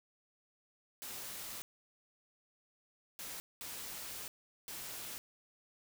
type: noise bursts at uneven times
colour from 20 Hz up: white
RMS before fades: -45 dBFS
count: 4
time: 1.02-1.62 / 3.19-3.4 / 3.61-4.28 / 4.68-5.18 s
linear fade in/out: 0 ms
effects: none